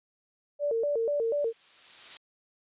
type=tone with vibrato; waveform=sine; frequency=515 Hz; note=C5; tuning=28 cents flat; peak=-25 dBFS; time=0.59-1.53 s; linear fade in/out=50 ms; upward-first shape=square; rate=4.1 Hz; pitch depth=210 cents each way
type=noise with exponential growth; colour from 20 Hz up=blue; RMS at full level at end=-36 dBFS; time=0.69-2.17 s; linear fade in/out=1 ms; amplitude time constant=320 ms
effects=resampled to 8000 Hz